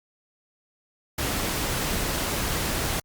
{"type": "noise", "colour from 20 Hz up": "pink", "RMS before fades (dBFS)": -27, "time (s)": [1.18, 3], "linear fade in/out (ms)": 5, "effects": ["Opus 48 kbps"]}